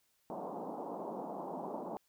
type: band-pass noise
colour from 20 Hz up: white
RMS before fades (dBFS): -42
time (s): 0.3-1.97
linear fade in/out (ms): 0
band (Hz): 170 to 960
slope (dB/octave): 48
effects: white hiss -75 dBFS RMS until 2.08 s